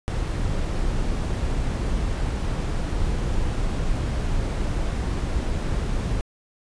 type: noise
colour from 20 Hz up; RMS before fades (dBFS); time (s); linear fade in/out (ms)
brown; -24; 0.08-6.21; 0
effects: resampled to 22050 Hz